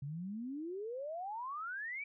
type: exponential sweep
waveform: sine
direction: up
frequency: 134.5 to 2349 Hz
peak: -39 dBFS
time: 0.02-2.04 s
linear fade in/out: 5 ms
effects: none